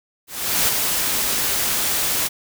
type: noise with ADSR envelope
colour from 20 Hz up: white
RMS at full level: -17 dBFS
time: 0.27-2.29 s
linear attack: 410 ms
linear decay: 13 ms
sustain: -4 dB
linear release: 28 ms
effects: none